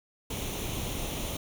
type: noise with comb filter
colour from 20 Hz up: pink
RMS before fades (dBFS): -34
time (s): 0.3-1.37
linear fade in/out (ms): 5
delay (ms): 0.31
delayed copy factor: +0.6
effects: none